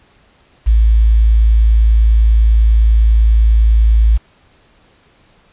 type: tone with quantisation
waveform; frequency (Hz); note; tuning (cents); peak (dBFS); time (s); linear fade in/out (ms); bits
sine; 55; A1; 0; -6; 0.66-4.18; 20; 6
effects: pink hiss -51 dBFS RMS until 5.52 s + resampled to 8000 Hz